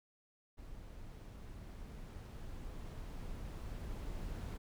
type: noise with level ramp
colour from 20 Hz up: brown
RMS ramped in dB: -51 to -42 dBFS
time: 0.57-4.58 s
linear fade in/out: 20 ms
effects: none